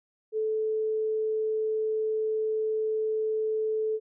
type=tone; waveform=sine; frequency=435.8 Hz; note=A4; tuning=17 cents flat; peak=-25 dBFS; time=0.32-4 s; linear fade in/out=50 ms; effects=none